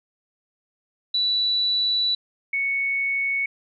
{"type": "tone pair in turn", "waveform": "sine", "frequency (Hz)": [3951, 2217], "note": ["B7", "C#7"], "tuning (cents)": [0, 0], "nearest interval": "minor seventh", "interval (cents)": 1000, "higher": "first", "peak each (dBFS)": [-19, -21], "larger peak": "first", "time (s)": [[1.14, 2.15], [2.53, 3.46]], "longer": "first", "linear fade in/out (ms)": 5, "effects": []}